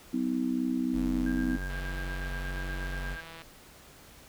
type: harmonic tone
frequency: 63.4 Hz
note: B1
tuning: 46 cents sharp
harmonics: 3 / 4 / 5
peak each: -37 / -28 / -33 dBFS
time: 0.13-1.57 s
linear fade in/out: 10 ms
type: tone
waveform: square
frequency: 46.65 Hz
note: F#1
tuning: 15 cents sharp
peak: -34 dBFS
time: 0.92-3.18 s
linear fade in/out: 50 ms
type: tone with tremolo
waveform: sine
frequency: 1601 Hz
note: G6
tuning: 36 cents sharp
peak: -38 dBFS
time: 1.26-3.21 s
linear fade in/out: 5 ms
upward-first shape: square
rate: 8.4 Hz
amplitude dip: 45%
type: click train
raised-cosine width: 0.3 ms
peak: -30 dBFS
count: 283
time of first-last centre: 1.7-3.42 s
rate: 164 Hz
effects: pink hiss -53 dBFS RMS until 4.28 s